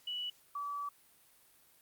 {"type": "tone pair in turn", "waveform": "sine", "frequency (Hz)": [2950, 1149.3], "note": ["F#7", "D6"], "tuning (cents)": [-6, -38], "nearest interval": "octave + major third", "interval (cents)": 1632, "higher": "first", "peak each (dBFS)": [-36, -36], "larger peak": "neither", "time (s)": [[0.07, 0.3], [0.55, 0.89]], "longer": "second", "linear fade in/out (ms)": 5, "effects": ["white hiss -65 dBFS RMS until 1.81 s", "Opus 48 kbps"]}